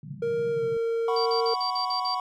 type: band-pass noise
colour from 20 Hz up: pink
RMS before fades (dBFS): -40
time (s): 0.03-0.77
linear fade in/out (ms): 2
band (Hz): 130 to 190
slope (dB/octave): 48
type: tone with pitch glide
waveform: triangle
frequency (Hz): 467 to 459.2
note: A#4 to A#4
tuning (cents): +3 to -26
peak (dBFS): -22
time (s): 0.22-1.54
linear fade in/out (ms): 5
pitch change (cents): -29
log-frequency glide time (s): 0.51-0.63
type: chord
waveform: triangle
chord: F# suspended fourth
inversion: none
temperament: equal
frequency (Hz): 740 / 987.8 / 1108.7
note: F#5 / B5 / C#6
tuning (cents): 0 / 0 / 0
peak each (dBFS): -29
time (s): 1.08-2.2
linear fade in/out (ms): 2
type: tone bursts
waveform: sine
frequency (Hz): 4688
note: D8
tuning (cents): -4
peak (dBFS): -28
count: 7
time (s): 1.16-2.148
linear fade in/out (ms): 5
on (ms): 100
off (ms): 48
effects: none